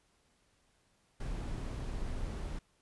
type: noise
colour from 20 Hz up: brown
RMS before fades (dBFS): -38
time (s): 1.2-2.59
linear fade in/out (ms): 5
effects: pink hiss -72 dBFS RMS until 2.81 s + resampled to 24000 Hz